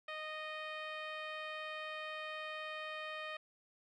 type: tone with low-pass filter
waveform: 10% pulse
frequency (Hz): 619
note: D#5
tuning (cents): -9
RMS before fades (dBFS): -44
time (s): 0.08-3.37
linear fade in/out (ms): 5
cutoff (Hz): 2800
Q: 1
effects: none